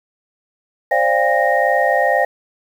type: tone cluster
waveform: sine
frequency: 527 / 589 / 697 / 801 / 1861 Hz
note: C5 / D5 / F5 / G5 / A#6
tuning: +12 / +5 / -4 / +37 / -3 cents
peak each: -19 dBFS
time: 0.91-2.25 s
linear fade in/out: 5 ms
effects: 7-bit